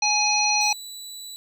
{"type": "harmonic tone", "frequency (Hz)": 837, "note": "G#5", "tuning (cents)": 13, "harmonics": [1, 3, 5, 7], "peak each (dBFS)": [-24, -24, -24, -24], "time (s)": [0.02, 0.73], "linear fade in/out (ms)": 5}
{"type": "tone", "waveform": "25% pulse", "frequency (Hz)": 3951, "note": "B7", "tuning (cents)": 0, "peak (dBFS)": -32, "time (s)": [0.61, 1.36], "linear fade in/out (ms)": 0}
{"effects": []}